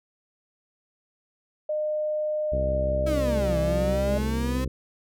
sine tone with pitch glide, 609 to 601.3 Hz, D#5 to D5, -37 to +41 cents, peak -24 dBFS, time 1.69-4.18 s, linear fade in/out 5 ms, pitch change -22 cents, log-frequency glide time 2.45-2.87 s
harmonic tone, 65.41 Hz, C2, in tune, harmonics 1 / 2 / 3 / 4 / 5 / 6 / 7 / 8, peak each -27 / -33 / -37 / -39 / -41 / -43 / -44 / -45 dBFS, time 2.52-4.68 s, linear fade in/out 5 ms
35% pulse exponential two-way sweep, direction down then up, 331.8 to 161.7 to 260.5 Hz, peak -26 dBFS, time 3.06-4.65 s, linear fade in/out 10 ms, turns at 3.58 s
effects none

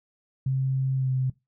sine tone with pitch glide, 132.8 to 130.14 Hz, C3 to C3, +26 to -9 cents, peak -22 dBFS, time 0.46-1.3 s, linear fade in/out 5 ms, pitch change -35 cents, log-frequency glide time 0.96-1.1 s, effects noise-tail reverb RT60 0.2 s tail -20 dB re dry

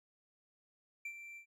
triangle tone with ADSR envelope, 2349 Hz, D7, in tune, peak -37 dBFS, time 1.05-1.46 s, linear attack 5 ms, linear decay 70 ms, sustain -9 dB, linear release 93 ms, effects none

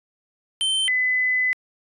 square / sine tone pair in turn, 3100 / 2011 Hz, G7 / B6, -20 / +31 cents, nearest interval perfect fifth, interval 749 cents, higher first, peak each -20 / -18 dBFS, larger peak second, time 0.61-0.88 / 0.88-1.53 s, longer second, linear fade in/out 0 ms, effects resampled to 24000 Hz

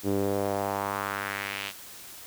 sawtooth tone with band-pass filter sweep, 99.6 Hz, G2, 28 cents sharp, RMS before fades -30 dBFS, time 0.03-1.73 s, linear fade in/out 50 ms, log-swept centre 330 to 3100 Hz, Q 2, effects white hiss -45 dBFS RMS until 2.26 s

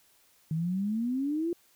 sine exponential sweep, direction up, 154.5 to 350.3 Hz, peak -27 dBFS, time 0.51-1.53 s, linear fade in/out 2 ms, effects white hiss -64 dBFS RMS until 1.75 s

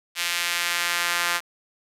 sawtooth tone with high-pass filter sweep, 173.5 Hz, F3, 11 cents flat, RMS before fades -25 dBFS, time 0.15-1.41 s, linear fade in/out 50 ms, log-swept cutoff 2400 to 1400 Hz, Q 1.2, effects resampled to 32000 Hz + 7-bit

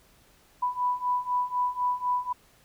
sine beating tone pair, 987.8 / 991.8 Hz, B5 / B5, 0 / +7 cents, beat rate 4 Hz, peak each -29 / -27 dBFS, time 0.62-2.33 s, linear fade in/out 10 ms, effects pink hiss -60 dBFS RMS until 2.64 s

